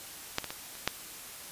clicks, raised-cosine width 0.2 ms, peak -10 / -18 / -19 / -30 / -8 dBFS, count 5, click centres 0.384 / 0.443 / 0.505 / 0.753 / 0.876 s, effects white hiss -45 dBFS RMS until 1.51 s + resampled to 32000 Hz

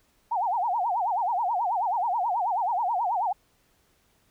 sine tone with vibrato, 824 Hz, G#5, 14 cents flat, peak -23 dBFS, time 0.31-3.33 s, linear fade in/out 10 ms, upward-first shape sine, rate 9.3 Hz, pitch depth 270 cents each way, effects pink hiss -66 dBFS RMS until 4.3 s

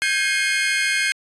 35% pulse chord, Ab major seventh, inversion third, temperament equal with one note detuned, 1568 / 1661.2 / 2147 / 2489 Hz, G6 / Ab6 / C7 / Eb7, 0 / 0 / +44 / 0 cents, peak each -22 / -25 / -20 / -25 dBFS, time 0.02-1.12 s, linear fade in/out 0 ms, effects resampled to 24000 Hz

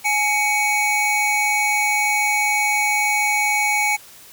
square tone pair together, 838 / 2239 Hz, G#5 / C#7, +15 / +17 cents, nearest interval octave + perfect fourth, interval 1702 cents, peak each -22 / -19 dBFS, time 0.04-3.97 s, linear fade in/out 20 ms, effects white hiss -44 dBFS RMS until 4.32 s

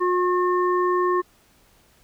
harmonic tone, 360 Hz, F#4, 47 cents flat, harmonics 1 / 3 / 5, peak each -20 / -22 / -33 dBFS, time 0-1.22 s, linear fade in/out 20 ms, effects pink hiss -58 dBFS RMS until 2.03 s

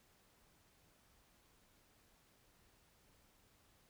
silence, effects pink hiss -71 dBFS RMS until 3.89 s

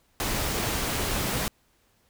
pink noise, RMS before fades -28 dBFS, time 0.2-1.48 s, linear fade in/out 0 ms, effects pink hiss -66 dBFS RMS until 2.09 s

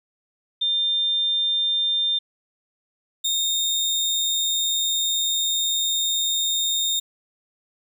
sine / 30% pulse tone pair in turn, 3600 / 3669 Hz, A7 / A#7, +39 / -28 cents, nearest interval unison, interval 33 cents, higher second, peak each -19 / -18 dBFS, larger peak second, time 0.61-2.19 / 3.24-7 s, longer second, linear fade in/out 10 ms, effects 10-bit

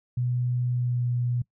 sine tone with pitch glide, 123.47 to 122.05 Hz, B2 to B2, 0 to -20 cents, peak -23 dBFS, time 0.17-1.42 s, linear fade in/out 5 ms, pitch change -20 cents, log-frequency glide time 0.7-1.08 s, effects noise-tail reverb RT60 0.1 s tail -22 dB re dry

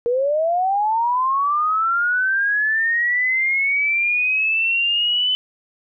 sine linear sweep, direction up, 466.2 to 3028 Hz, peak -16 dBFS, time 0.06-5.35 s, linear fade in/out 0 ms, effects none

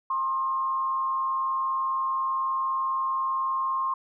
sine tone with frequency modulation, 1065 Hz, C6, 30 cents sharp, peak -24 dBFS, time 0.1-3.94 s, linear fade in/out 5 ms, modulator 144 Hz, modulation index 0.31, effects none

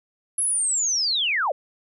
sine linear sweep, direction down, 11000 to 493.9 Hz, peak -20 dBFS, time 0.38-1.52 s, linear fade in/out 5 ms, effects none

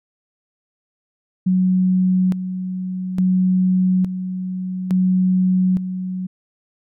sine tone with tremolo, 184.8 Hz, F#3, 2 cents flat, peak -13 dBFS, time 1.46-6.27 s, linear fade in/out 10 ms, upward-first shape square, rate 0.58 Hz, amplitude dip 65%, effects none

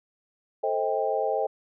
sine chord, A half-diminished seventh, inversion none, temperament just, 440 / 528 / 633.6 / 792 Hz, A4 / C5 / Eb5 / G5, 0 / +16 / +31 / +18 cents, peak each -29 dBFS, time 0.63-1.47 s, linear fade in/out 10 ms, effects none

